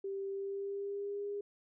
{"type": "tone with pitch glide", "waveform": "sine", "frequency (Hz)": [392, 406.8], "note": ["G4", "G#4"], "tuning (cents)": [0, -36], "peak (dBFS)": -36, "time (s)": [0.04, 1.41], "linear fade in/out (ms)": 5, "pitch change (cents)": 64, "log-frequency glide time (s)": [0.3, 1.27], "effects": []}